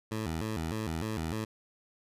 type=tone with vibrato; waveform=15% pulse; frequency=94.1 Hz; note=F#2; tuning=30 cents sharp; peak=-26 dBFS; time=0.11-1.45 s; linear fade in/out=10 ms; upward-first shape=square; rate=3.3 Hz; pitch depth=260 cents each way; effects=resampled to 32000 Hz